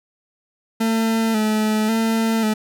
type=tone with vibrato; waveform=40% pulse; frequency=220 Hz; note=A3; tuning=in tune; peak=-16 dBFS; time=0.8-2.54 s; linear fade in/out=10 ms; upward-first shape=square; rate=0.92 Hz; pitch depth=35 cents each way; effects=none